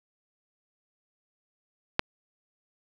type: click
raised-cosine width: 0.3 ms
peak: -5 dBFS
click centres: 1.994 s
effects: none